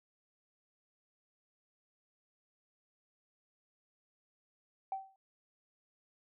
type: tone with exponential decay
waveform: sine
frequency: 772 Hz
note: G5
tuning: 27 cents flat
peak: -31 dBFS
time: 4.92-5.16 s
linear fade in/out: 2 ms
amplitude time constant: 52 ms
effects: tanh soft clip ceiling -28 dBFS